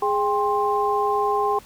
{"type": "tone cluster", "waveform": "sine", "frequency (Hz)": [415.1, 798, 1054], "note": ["G#4", "G5", "C6"], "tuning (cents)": [-1, 31, 12], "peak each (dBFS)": -23, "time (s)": [0.02, 1.59], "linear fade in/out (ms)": 5, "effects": ["pink hiss -48 dBFS RMS until 1.65 s"]}